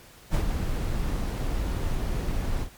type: noise with ADSR envelope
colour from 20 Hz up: brown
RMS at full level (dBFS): -21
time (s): 0.3-2.7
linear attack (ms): 47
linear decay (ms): 85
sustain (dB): -6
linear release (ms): 89
effects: pink hiss -51 dBFS RMS until 2.77 s + MP3 96 kbps